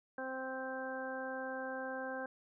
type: harmonic tone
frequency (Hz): 261.6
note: C4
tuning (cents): 0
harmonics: 1 / 2 / 3 / 4 / 5 / 6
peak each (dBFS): -46 / -42 / -46 / -50 / -54 / -44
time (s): 0.18-2.26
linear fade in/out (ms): 2
effects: none